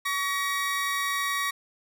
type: tone pair together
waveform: 30% pulse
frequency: 1129.7 / 1900 Hz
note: C#6 / A#6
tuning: +32 / +33 cents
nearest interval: major sixth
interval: 901 cents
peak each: -26 dBFS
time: 0.05-1.51 s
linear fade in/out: 10 ms
effects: none